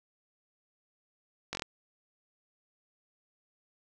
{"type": "slowing click train", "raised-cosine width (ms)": 0.2, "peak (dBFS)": -17, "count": 5, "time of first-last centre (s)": [1.53, 1.621], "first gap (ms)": 20, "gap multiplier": 1.09, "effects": []}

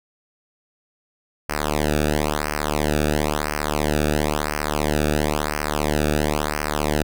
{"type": "tone with flanger", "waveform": "sawtooth", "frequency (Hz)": 75, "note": "D2", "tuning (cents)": 37, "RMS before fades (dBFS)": -22, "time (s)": [1.49, 7.03], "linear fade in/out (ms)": 5, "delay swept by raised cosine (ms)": [0.27, 0.98], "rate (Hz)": 0.98, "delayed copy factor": -0.95, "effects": []}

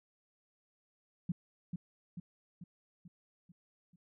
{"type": "tone with echo", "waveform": "sine", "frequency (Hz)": 174.9, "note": "F3", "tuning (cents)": 3, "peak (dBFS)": -30, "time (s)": [1.29, 1.32], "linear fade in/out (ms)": 5, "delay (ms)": 440, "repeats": 6, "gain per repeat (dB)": -5, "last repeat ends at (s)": 3.96, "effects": []}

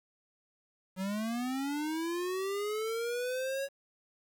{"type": "linear sweep", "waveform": "square", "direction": "up", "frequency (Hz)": [183.5, 557], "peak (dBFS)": -33, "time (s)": [0.96, 3.69], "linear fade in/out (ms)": 50, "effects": ["10-bit"]}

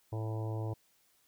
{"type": "harmonic tone with a mistuned harmonic", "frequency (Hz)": 110, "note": "A2", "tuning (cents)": 0, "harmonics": [1, 3, 4, 5, 6, 7, 8, 9], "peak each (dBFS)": [-34, -44, -46, -48, -50, -51, -52, -53], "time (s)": [0.12, 0.74], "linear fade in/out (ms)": 10, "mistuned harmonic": 9, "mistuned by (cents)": -22, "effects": ["white hiss -70 dBFS RMS until 1.27 s"]}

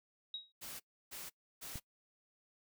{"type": "tone with exponential decay", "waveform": "sine", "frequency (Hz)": 3807, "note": "A#7", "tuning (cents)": 36, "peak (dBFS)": -37, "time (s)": [0.34, 0.52], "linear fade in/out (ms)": 2, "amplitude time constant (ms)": 39}
{"type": "noise bursts", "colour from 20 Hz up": "white", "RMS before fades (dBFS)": -47, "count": 3, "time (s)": [0.61, 1.8], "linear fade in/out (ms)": 20, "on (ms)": 190, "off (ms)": 310}
{"type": "click", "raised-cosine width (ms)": 5, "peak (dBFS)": -33, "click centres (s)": 1.757}
{"effects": ["noise-tail reverb RT60 0.1 s tail -22 dB re dry"]}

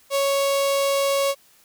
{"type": "tone with notch filter", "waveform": "sawtooth", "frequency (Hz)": 554.4, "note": "C#5", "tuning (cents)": 0, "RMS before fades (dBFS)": -21, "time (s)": [0.1, 1.35], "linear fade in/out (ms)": 50, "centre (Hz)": 1600, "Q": 1.9, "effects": ["white hiss -56 dBFS RMS until 1.64 s"]}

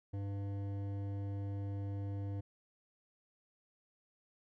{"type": "tone with hard clipping", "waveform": "triangle", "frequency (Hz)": 99.7, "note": "G2", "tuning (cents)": 30, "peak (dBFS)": -39, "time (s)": [0.13, 2.41], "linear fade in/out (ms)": 10, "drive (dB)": 16, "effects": []}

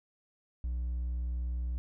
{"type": "tone with hard clipping", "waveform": "sine", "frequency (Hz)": 61.2, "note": "B1", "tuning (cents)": -15, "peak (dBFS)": -32, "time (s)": [0.64, 1.78], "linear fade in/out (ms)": 0, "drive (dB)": 2, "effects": []}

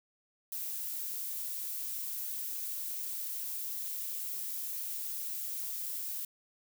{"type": "noise", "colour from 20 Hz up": "violet", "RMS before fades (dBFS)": -38, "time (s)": [0.52, 6.25], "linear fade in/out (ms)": 2, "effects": []}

